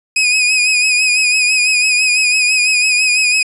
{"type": "tone with vibrato", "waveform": "sawtooth", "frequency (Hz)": 2500, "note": "D#7", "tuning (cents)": 8, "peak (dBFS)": -7, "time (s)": [0.16, 3.43], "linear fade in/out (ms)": 5, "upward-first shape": "sine", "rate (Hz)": 6, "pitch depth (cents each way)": 48, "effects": ["resampled to 24000 Hz"]}